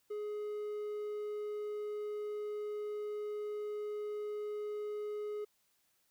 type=tone; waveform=triangle; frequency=419.2 Hz; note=G#4; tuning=16 cents sharp; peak=-35 dBFS; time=0.1-5.45 s; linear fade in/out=10 ms; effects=white hiss -75 dBFS RMS until 6.1 s